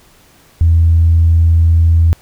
sine tone, 82.8 Hz, E2, 8 cents sharp, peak -5 dBFS, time 0.61-2.13 s, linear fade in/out 0 ms, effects tanh soft clip ceiling -1 dBFS + pink hiss -47 dBFS RMS until 2.21 s

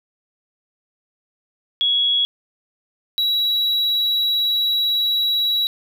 sine / triangle tone pair in turn, 3344 / 3894 Hz, G#7 / B7, +11 / -25 cents, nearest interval minor third, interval 264 cents, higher second, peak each -15 dBFS, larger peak neither, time 1.81-2.25 / 3.18-5.67 s, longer second, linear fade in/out 0 ms, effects none

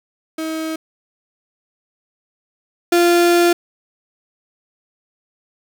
35% pulse tone pair in turn, 318.8 / 346.6 Hz, D#4 / F4, +42 / -13 cents, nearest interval minor second, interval 145 cents, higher second, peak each -20 / -9 dBFS, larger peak second, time 0.38-0.76 / 2.92-3.53 s, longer second, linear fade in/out 5 ms, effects none

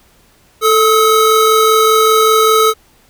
square tone pair together, 440.7 / 1277 Hz, A4 / D#6, +3 / +45 cents, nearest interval octave + tritone, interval 1842 cents, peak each -11 dBFS, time 0.61-2.74 s, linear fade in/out 50 ms, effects pink hiss -50 dBFS RMS until 3.09 s

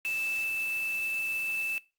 sine tone in noise, 2637 Hz, E7, in tune, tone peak -29 dBFS, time 0.05-1.78 s, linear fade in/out 0 ms, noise white, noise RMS -44 dBFS, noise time 0.05-1.78 s, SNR +12 dB, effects noise-tail reverb RT60 0.3 s tail -21 dB re dry + Opus 48 kbps

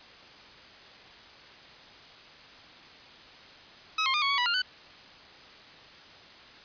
15% pulse tone with pitch steps, 1279 / 1064 / 1209 / 1111 / 1123 / 979 / 1401 / 1501 Hz, D#6 / C6 / D6 / C#6 / C#6 / B5 / F6 / F#6, +47 / +29 / +50 / +4 / +22 / -15 / +5 / +24 cents, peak -18 dBFS, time 3.98-4.62 s, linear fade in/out 5 ms, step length 80 ms, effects white hiss -50 dBFS RMS until 6.64 s + resampled to 11025 Hz

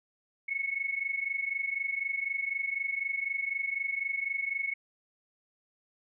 sine tone pair together, 2193 / 2217 Hz, C#7 / C#7, -19 / 0 cents, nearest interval unison, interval 19 cents, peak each -32 / -34 dBFS, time 0.48-4.74 s, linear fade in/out 10 ms, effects none

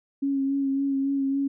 sine tone with vibrato, 274.4 Hz, C#4, 17 cents flat, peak -22 dBFS, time 0.22-1.48 s, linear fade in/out 10 ms, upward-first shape sine, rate 3.6 Hz, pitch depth 23 cents each way, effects none

